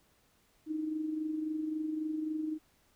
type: tone with amplitude modulation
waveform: sine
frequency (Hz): 311.1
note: D#4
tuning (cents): 0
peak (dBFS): -30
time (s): 0.66-2.59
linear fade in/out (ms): 50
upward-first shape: sine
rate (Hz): 23.7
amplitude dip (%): 50
effects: pink hiss -69 dBFS RMS until 2.95 s